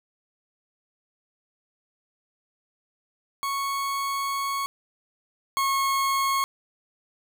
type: tone pair in turn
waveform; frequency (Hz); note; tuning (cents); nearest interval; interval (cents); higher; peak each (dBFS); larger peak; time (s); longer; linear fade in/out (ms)
40% pulse; 1106 / 1091.4; C#6 / C#6; -4 / -27; unison; 23; first; -25 / -21; second; 3.43-4.66 / 5.57-6.44; first; 0
effects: none